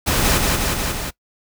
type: noise with echo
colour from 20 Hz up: pink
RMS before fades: -18 dBFS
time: 0.06-0.39 s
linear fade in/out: 20 ms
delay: 180 ms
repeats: 4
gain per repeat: -2 dB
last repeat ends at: 1.11 s
effects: noise-tail reverb RT60 0.1 s tail -21 dB re dry